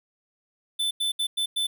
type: tone bursts at uneven times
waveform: square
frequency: 3520 Hz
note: A7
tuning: in tune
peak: -24 dBFS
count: 5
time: 0.79-0.91 / 1-1.12 / 1.19-1.27 / 1.37-1.46 / 1.56-1.67 s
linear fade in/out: 10 ms
effects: none